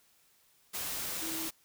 sine tone in noise, 322.6 Hz, E4, 37 cents flat, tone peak -40 dBFS, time 1.21-1.49 s, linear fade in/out 20 ms, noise white, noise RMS -37 dBFS, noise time 0.73-1.51 s, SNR -6 dB, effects white hiss -67 dBFS RMS until 1.64 s

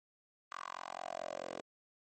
10% pulse tone with high-pass filter sweep, 44.58 Hz, F1, 36 cents sharp, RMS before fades -44 dBFS, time 0.52-1.61 s, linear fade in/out 0 ms, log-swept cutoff 1200 to 440 Hz, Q 4.5, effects MP3 32 kbps

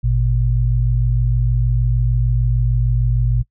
sine tone pair together, 53.45 / 120 Hz, A1 / B2, -49 / -49 cents, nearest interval octave + major second, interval 1400 cents, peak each -16 dBFS, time 0.03-3.43 s, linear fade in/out 20 ms, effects noise-tail reverb RT60 0.1 s tail -23 dB re dry

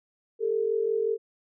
sine tone pair together, 405.8 / 451.3 Hz, G#4 / A4, -40 / +44 cents, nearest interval major second, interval 184 cents, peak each -28 / -25 dBFS, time 0.39-1.18 s, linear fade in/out 50 ms, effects none

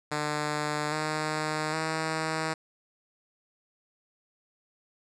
5% pulse tone with pitch steps, 150 / 154.4 / 158.92 Hz, D3 / D#3 / D#3, +37 / -13 / +37 cents, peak -17 dBFS, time 0.11-2.54 s, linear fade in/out 10 ms, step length 810 ms, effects resampled to 22050 Hz

